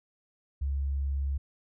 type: tone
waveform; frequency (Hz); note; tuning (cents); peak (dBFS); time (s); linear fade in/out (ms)
sine; 69.2; C#2; -2; -27; 0.61-1.38; 10
effects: none